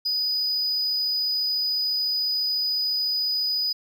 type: tone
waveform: triangle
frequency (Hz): 4967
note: D#8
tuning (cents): -4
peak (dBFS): -21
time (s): 0.05-3.73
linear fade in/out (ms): 10
effects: none